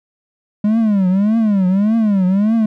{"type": "tone with vibrato", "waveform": "triangle", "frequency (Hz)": 204, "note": "G#3", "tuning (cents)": -31, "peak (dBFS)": -9, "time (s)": [0.64, 2.66], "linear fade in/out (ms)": 5, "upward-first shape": "triangle", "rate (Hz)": 1.7, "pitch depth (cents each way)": 220, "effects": []}